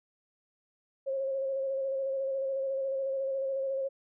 sine tone with vibrato, 539 Hz, C#5, 49 cents flat, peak -29 dBFS, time 1.06-3.89 s, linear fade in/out 20 ms, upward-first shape square, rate 14 Hz, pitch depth 22 cents each way, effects none

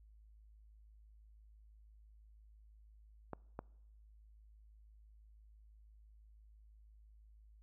clicks, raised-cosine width 1 ms, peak -28 dBFS, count 2, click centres 3.333 / 3.591 s, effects noise-tail reverb RT60 0.8 s tail -25 dB re dry + added 53 Hz sine -59 dBFS peak until 7.62 s

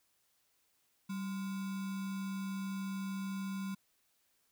sine tone with sample-and-hold, 193.3 Hz, G3, 24 cents flat, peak -36 dBFS, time 1.09-3.75 s, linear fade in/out 10 ms, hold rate 1225 Hz, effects white hiss -75 dBFS RMS until 4.51 s

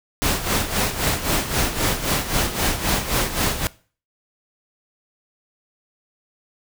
pink noise with tremolo, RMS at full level -19 dBFS, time 0.22-3.67 s, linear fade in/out 0 ms, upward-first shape sine, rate 3.8 Hz, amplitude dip 70%, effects noise-tail reverb RT60 0.4 s tail -20 dB re dry

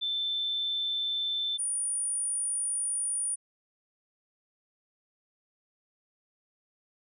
sine tone pair in turn, 3539 / 9475 Hz, A7 / D9, +9 / +14 cents, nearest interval octave + perfect fourth, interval 1705 cents, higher second, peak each -28 dBFS, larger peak neither, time 0.01-1.58 / 1.58-3.36 s, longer second, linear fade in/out 20 ms, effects none

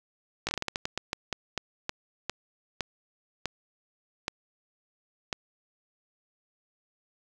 slowing click train, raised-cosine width 0.2 ms, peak -12 dBFS, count 19, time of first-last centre 0.47-5.328 s, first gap 18 ms, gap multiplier 1.27, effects none

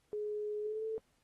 sine tone with pitch glide, 420.2 to 441.6 Hz, G#4 to A4, +20 to +6 cents, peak -35 dBFS, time 0.13-0.98 s, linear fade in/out 0 ms, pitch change +86 cents, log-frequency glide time 0.61-0.85 s, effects pink hiss -75 dBFS RMS until 1.23 s + AAC 32 kbps

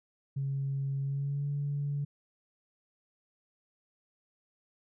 sine tone with pitch glide, 137.4 to 143.23 Hz, C#3 to D3, -15 to -43 cents, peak -29 dBFS, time 0.36-2.05 s, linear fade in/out 10 ms, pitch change +72 cents, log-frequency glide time 1.01-1.47 s, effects tanh soft clip ceiling -25 dBFS

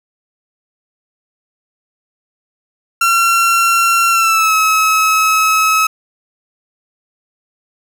30% pulse tone with pitch glide, 1364 to 1287.4 Hz, F6 to E6, -41 to -41 cents, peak -7 dBFS, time 3.01-5.87 s, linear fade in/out 5 ms, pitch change -100 cents, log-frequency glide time 4.1-4.54 s, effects none

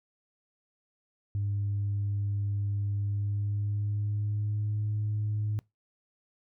sine tone with pitch glide, 101.3 to 105.66 Hz, G#2 to G#2, -43 to +30 cents, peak -26 dBFS, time 1.35-5.59 s, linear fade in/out 0 ms, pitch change +73 cents, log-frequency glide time 2.99-4.87 s, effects noise-tail reverb RT60 0.2 s tail -25 dB re dry + tanh soft clip ceiling -24 dBFS

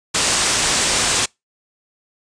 white low-pass noise, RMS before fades -18 dBFS, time 0.14-1.26 s, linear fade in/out 10 ms, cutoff 9100 Hz, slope 48 dB/octave, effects noise-tail reverb RT60 0.2 s tail -26 dB re dry + resampled to 22050 Hz

